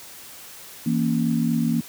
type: chord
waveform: sine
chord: A# diminished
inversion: second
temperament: equal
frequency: 164.81 / 233.1 / 277.2 Hz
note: E3 / A#3 / C#4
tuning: 0 / 0 / 0 cents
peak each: -24 / -21 / -27 dBFS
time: 0.86-1.81 s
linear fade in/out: 5 ms
effects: white hiss -42 dBFS RMS until 1.88 s + high-pass 60 Hz 12 dB/octave